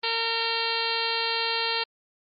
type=harmonic tone; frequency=457.8 Hz; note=A#4; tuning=31 cents flat; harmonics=1 / 2 / 3 / 4 / 5 / 6 / 7 / 8 / 9 / 10; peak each=-34 / -32 / -36 / -35 / -37 / -32 / -33 / -37 / -31 / -34 dBFS; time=0.03-1.84 s; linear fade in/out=10 ms; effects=Opus 24 kbps